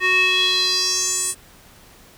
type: tone with band-pass filter sweep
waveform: square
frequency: 370 Hz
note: F#4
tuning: in tune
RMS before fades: -19 dBFS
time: 0-1.35 s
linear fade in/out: 50 ms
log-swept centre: 2100 to 9100 Hz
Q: 5
effects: pink hiss -48 dBFS RMS until 2.17 s